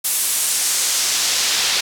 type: noise with band-pass filter sweep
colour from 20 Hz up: pink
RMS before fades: -19 dBFS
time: 0.04-1.81 s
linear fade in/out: 10 ms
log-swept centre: 11000 to 4300 Hz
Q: 1.1
effects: none